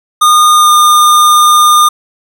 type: tone with pitch glide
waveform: square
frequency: 1222 to 1212.2 Hz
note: D#6 to D#6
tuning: -32 to -46 cents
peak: -4 dBFS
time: 0.21-1.89 s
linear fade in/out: 10 ms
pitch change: -14 cents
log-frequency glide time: 0.54-0.7 s
effects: none